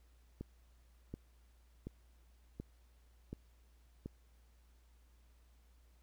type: click train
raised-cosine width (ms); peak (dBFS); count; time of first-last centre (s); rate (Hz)
3; -30; 6; 0.41-4.06; 1.37
effects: added 59 Hz sine -63 dBFS peak until 6.02 s + pink hiss -75 dBFS RMS until 6.02 s